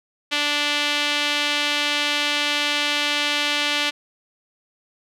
sawtooth tone with band-pass filter, 292.8 Hz, D4, 5 cents flat, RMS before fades -22 dBFS, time 0.31-3.91 s, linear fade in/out 20 ms, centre 3100 Hz, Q 1.8, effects none

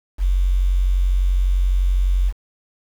sine tone, 45.88 Hz, F#1, 14 cents flat, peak -14 dBFS, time 0.18-2.33 s, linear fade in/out 50 ms, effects 7-bit

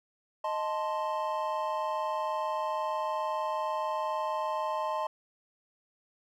triangle chord, A diminished, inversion second, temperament equal, 622.3 / 880 / 1046.5 Hz, Eb5 / A5 / C6, 0 / 0 / 0 cents, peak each -32 dBFS, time 0.44-5.07 s, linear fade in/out 5 ms, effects none

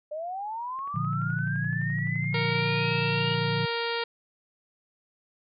sine linear sweep, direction up, 589 to 2872 Hz, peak -31 dBFS, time 0.11-3.35 s, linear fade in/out 10 ms
click train, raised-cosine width 0.5 ms, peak -36 dBFS, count 32, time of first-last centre 0.79-3.44 s, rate 11.7 Hz
sine chord, Bb major, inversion none, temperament equal, 116.54 / 146.83 / 174.61 Hz, Bb2 / D3 / F3, 0 / 0 / 0 cents, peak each -31 / -30 / -32 dBFS, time 0.94-3.66 s, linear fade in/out 10 ms
harmonic tone, 466.2 Hz, A#4, in tune, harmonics 1 / 2 / 3 / 4 / 5 / 6 / 7 / 8 / 9 / 10, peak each -31 / -34 / -36 / -37 / -38 / -39 / -39 / -40 / -41 / -41 dBFS, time 2.34-4.04 s, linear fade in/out 5 ms
effects none

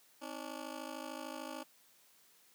15% pulse ring-modulated tone, 288 Hz, D4, 34 cents flat, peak -33 dBFS, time 0.21-1.64 s, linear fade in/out 20 ms, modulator 26.7 Hz, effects white hiss -66 dBFS RMS until 2.54 s + high-pass 150 Hz 12 dB/octave

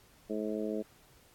harmonic tone, 107.2 Hz, A2, 45 cents flat, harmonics 2 / 3 / 4 / 5 / 6, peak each -37 / -38 / -37 / -41 / -42 dBFS, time 0.29-0.83 s, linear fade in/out 20 ms, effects pink hiss -62 dBFS RMS until 1.34 s + AAC 64 kbps

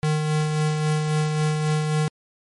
square tone with tremolo, 153.3 Hz, D#3, 25 cents flat, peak -19 dBFS, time 0.03-2.08 s, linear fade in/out 0 ms, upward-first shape sine, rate 3.7 Hz, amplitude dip 35%, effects MP3 48 kbps

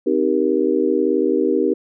sine chord, C minor seventh, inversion none, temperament just, 261.6 / 314 / 392.4 / 470.9 Hz, C4 / Eb4 / G4 / Bb4, 0 / +16 / +2 / +18 cents, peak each -22 / -20 / -19 / -21 dBFS, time 0.06-1.74 s, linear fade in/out 10 ms, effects none

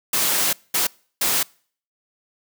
white noise bursts at uneven times, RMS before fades -20 dBFS, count 3, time 0.13-0.53 / 0.74-0.87 / 1.21-1.43 s, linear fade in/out 5 ms, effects noise-tail reverb RT60 0.5 s tail -26 dB re dry + high-pass 150 Hz 12 dB/octave

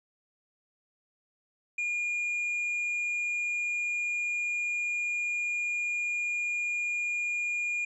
sine tone with tanh clipping, 2425 Hz, D#7, 45 cents flat, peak -29 dBFS, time 1.78-7.85 s, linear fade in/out 5 ms, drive 3 dB, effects resampled to 22050 Hz

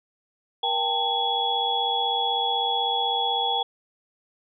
sine tone cluster, 474.2 / 792 / 888 / 3366 Hz, A#4 / G5 / A5 / G#7, +30 / +18 / +16 / +23 cents, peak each -33 / -26 / -29 / -25 dBFS, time 0.63-3.63 s, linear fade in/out 5 ms, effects none

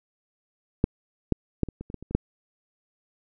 clicks, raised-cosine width 3 ms, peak -6 / -7 / -8 / -22 / -23 / -26 / -20 / -27 / -24 / -7 dBFS, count 10, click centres 0.841 / 1.323 / 1.633 / 1.687 / 1.81 / 1.901 / 1.943 / 2.026 / 2.11 / 2.15 s, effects none

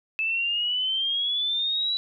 sine exponential sweep, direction up, 2613 to 3954 Hz, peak -23 dBFS, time 0.19-1.97 s, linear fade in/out 0 ms, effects none

